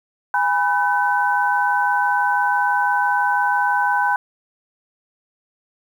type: tone cluster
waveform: sine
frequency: 821 / 987 / 1519 Hz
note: G#5 / B5 / F#6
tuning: -20 / -1 / +45 cents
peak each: -20 dBFS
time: 0.34-4.16 s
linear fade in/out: 2 ms
effects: 8-bit